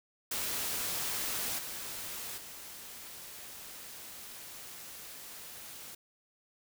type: noise with level steps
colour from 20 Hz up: white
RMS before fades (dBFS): -35 / -41 / -47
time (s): 0.31-5.95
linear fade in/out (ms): 5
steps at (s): 1.58 / 2.37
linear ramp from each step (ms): 10
effects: none